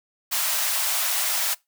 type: high-pass noise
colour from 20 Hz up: white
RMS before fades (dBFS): -24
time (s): 0.31-1.55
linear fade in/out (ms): 20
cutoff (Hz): 580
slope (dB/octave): 96
effects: noise-tail reverb RT60 0.2 s tail -23 dB re dry